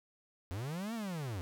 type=linear two-way sweep; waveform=45% pulse; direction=up then down; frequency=82.4 to 236.6 to 82.4 Hz; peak=-37 dBFS; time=0.51-1.41 s; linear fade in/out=0 ms; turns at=0.94 s; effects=none